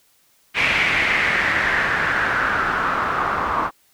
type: noise with low-pass filter sweep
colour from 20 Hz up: white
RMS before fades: -20 dBFS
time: 0.54-3.71 s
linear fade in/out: 50 ms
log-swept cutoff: 2400 to 1100 Hz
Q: 4.1
effects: white hiss -59 dBFS RMS until 3.93 s